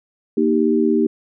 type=chord; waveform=sine; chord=Eb major; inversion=second; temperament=equal with one note detuned; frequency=234.3 / 311.1 / 392 Hz; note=Bb3 / Eb4 / G4; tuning=+9 / 0 / 0 cents; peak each=-18 dBFS; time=0.37-1.07 s; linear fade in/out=5 ms; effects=none